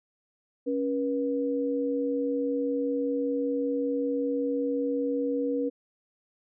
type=tone pair together; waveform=sine; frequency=277.2 / 482.5 Hz; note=C#4 / B4; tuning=0 / -40 cents; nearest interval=minor seventh; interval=960 cents; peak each=-28 / -28 dBFS; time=0.66-5.7 s; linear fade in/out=20 ms; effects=none